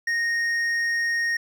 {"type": "tone with hard clipping", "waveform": "sine", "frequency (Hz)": 1859, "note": "A#6", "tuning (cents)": -5, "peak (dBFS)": -23, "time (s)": [0.07, 1.37], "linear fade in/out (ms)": 5, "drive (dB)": 6, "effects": []}